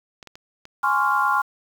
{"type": "clicks", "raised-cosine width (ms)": 0.2, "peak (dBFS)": -23, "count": 4, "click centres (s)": [0.228, 0.273, 0.355, 0.654]}
{"type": "chord", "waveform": "sine", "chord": "Db major seventh", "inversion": "second", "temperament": "equal with one note detuned", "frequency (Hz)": [830.6, 1046.5, 1115.2, 1396.9], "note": ["Ab5", "C6", "Db6", "F6"], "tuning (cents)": [0, 0, 10, 0], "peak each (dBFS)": [-24, -22, -24, -22], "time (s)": [0.83, 1.42], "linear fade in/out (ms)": 10}
{"effects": ["7-bit"]}